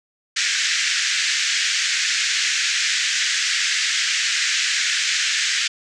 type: band-pass noise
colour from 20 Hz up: pink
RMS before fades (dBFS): -21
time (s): 0.36-5.68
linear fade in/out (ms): 10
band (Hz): 1600 to 7400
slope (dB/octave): 48
effects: none